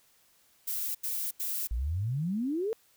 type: noise bursts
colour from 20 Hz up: violet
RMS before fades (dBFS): -33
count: 3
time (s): 0.67-1.674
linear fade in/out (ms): 10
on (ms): 280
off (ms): 82
type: exponential sweep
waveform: sine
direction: up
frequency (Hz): 52.9 to 466.2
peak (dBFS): -28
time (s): 1.71-2.73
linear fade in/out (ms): 0
effects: white hiss -65 dBFS RMS until 2.96 s